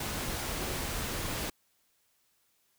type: tone in noise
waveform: sine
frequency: 360.1 Hz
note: F#4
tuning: 47 cents flat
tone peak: -44 dBFS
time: 0.58-0.79 s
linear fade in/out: 5 ms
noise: pink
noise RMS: -35 dBFS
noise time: 0-1.5 s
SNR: -12 dB
effects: white hiss -72 dBFS RMS until 2.78 s